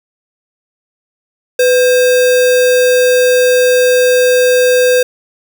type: tone with sample-and-hold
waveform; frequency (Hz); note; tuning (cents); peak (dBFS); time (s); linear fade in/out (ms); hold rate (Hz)
sine; 500; B4; +21; -6; 1.59-5.03; 5; 2100
effects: none